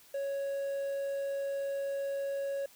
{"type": "tone with quantisation", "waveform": "triangle", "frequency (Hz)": 554.4, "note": "C#5", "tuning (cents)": 0, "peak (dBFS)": -30, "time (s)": [0.14, 2.66], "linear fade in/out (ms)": 5, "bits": 10, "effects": ["white hiss -59 dBFS RMS until 2.75 s"]}